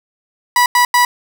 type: tone bursts at uneven times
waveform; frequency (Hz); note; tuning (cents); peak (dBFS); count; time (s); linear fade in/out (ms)
30% pulse; 978; B5; -17; -6; 3; 0.56-0.66 / 0.75-0.85 / 0.94-1.05; 2
effects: none